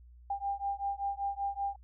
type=beating tone pair; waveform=sine; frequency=795 / 800.2 Hz; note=G5 / G5; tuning=+24 / +35 cents; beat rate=5.2 Hz; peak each=-35 / -35 dBFS; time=0.3-1.76 s; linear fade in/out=5 ms; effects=added 60 Hz sine -52 dBFS peak until 1.83 s